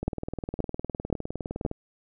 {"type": "two click trains", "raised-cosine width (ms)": 2, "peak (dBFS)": [-18, -12], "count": [34, 4], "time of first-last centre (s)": [[0.03, 1.714], [0.08, 1.651]], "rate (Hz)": [19.6, 1.91], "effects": []}